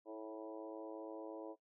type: harmonic tone with a mistuned harmonic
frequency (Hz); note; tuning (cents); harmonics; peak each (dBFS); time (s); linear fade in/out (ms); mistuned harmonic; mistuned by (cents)
108.7; A2; -21; 3 / 4 / 5 / 6 / 7 / 8 / 9; -49 / -51 / -50 / -54 / -59 / -62 / -59; 0.05-1.56; 50; 5; +18
effects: noise-tail reverb RT60 0.1 s tail -18 dB re dry